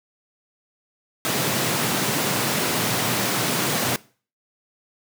pink high-pass noise, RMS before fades -23 dBFS, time 1.25-3.96 s, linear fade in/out 0 ms, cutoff 110 Hz, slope 48 dB/octave, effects noise-tail reverb RT60 0.4 s tail -21 dB re dry

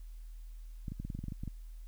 clicks, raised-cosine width 5 ms, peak -27 dBFS, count 12, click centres 0.882 / 0.92 / 1 / 1.05 / 1.102 / 1.15 / 1.19 / 1.24 / 1.283 / 1.322 / 1.435 / 1.477 s, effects added 40 Hz sine -44 dBFS peak until 1.87 s + white hiss -69 dBFS RMS until 1.87 s

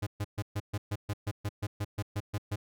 45% pulse tone bursts, 102.8 Hz, G#2, 17 cents flat, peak -30 dBFS, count 15, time 0.02-2.56 s, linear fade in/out 10 ms, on 48 ms, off 130 ms, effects none

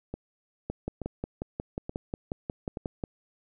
two click trains, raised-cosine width 2 ms, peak -18 / -21 dBFS, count 14 / 4, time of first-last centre 0.7-3.038 / 0.14-2.772 s, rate 5.56 / 1.14 Hz, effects none

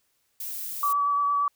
violet noise, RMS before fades -34 dBFS, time 0.4-0.93 s, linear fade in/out 5 ms
sine tone with vibrato, 1146 Hz, D6, 43 cents flat, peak -21 dBFS, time 0.83-1.48 s, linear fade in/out 2 ms, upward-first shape sine, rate 8.7 Hz, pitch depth 14 cents each way
effects white hiss -71 dBFS RMS until 1.55 s

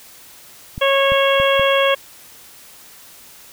clicks, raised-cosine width 5 ms, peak -16 dBFS, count 4, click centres 0.779 / 1.12 / 1.4 / 1.596 s
harmonic tone, 549 Hz, C#5, 17 cents flat, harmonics 1 / 2 / 3 / 4 / 5 / 6, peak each -15 / -20 / -23 / -24 / -23 / -22 dBFS, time 0.81-1.95 s, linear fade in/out 10 ms
effects white hiss -43 dBFS RMS until 3.52 s

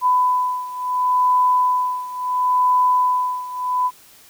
sine beating tone pair, 1000 / 1000.72 Hz, B5 / B5, +21 / +23 cents, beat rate 0.72 Hz, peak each -17 / -20 dBFS, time 0.01-3.91 s, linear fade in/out 50 ms, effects white hiss -48 dBFS RMS until 4.29 s

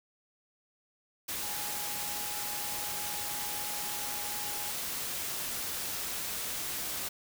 sine tone in noise, 830.6 Hz, G#5, in tune, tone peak -44 dBFS, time 1.42-4.71 s, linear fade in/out 10 ms, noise white, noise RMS -36 dBFS, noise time 1.28-7.09 s, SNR -11 dB, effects none

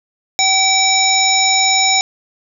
harmonic tone, 766 Hz, G5, 40 cents flat, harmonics 1 / 3 / 5 / 7 / 9, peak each -17 / -17 / -17 / -17 / -17 dBFS, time 0.39-2.01 s, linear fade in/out 0 ms, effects none

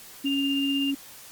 sine tone, 277.2 Hz, C#4, in tune, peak -24 dBFS, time 0.24-0.95 s, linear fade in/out 10 ms
sine tone with tremolo, 2802 Hz, F7, 5 cents sharp, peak -26 dBFS, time 0.25-0.92 s, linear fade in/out 20 ms, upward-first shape sine, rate 16 Hz, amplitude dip 35%
effects white hiss -46 dBFS RMS until 1.31 s + Opus 48 kbps

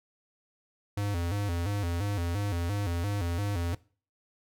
square tone with vibrato, 93.5 Hz, F#2, 19 cents sharp, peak -29 dBFS, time 0.97-3.75 s, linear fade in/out 5 ms, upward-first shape square, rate 2.9 Hz, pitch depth 150 cents each way, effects noise-tail reverb RT60 0.4 s tail -21 dB re dry

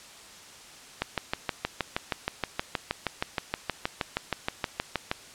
click train, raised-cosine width 0.3 ms, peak -10 dBFS, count 27, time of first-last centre 1.02-5.114 s, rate 6.35 Hz, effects white hiss -48 dBFS RMS until 5.34 s + low-pass 8000 Hz 12 dB/octave

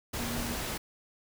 sine tone in noise, 235.9 Hz, A#3, 21 cents sharp, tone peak -37 dBFS, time 0.19-0.55 s, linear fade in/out 10 ms, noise pink, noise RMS -35 dBFS, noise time 0.13-0.78 s, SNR -5 dB, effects none

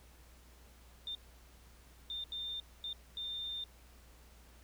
sine tone bursts at uneven times, 3609 Hz, A7, 43 cents sharp, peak -38 dBFS, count 5, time 1.07-1.15 / 2.1-2.24 / 2.32-2.6 / 2.84-2.93 / 3.17-3.64 s, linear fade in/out 2 ms, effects added 60 Hz sine -58 dBFS peak until 4.63 s + pink hiss -63 dBFS RMS until 4.63 s

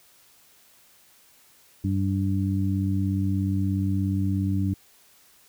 harmonic tone, 96.9 Hz, G2, 20 cents flat, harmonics 1 / 2 / 3, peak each -24 / -27 / -29 dBFS, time 1.84-4.74 s, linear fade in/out 5 ms, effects white hiss -57 dBFS RMS until 5.48 s

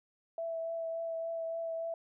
sine tone with vibrato, 660 Hz, E5, 2 cents sharp, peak -34 dBFS, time 0.38-1.94 s, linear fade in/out 2 ms, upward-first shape triangle, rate 3.5 Hz, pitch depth 16 cents each way, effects none

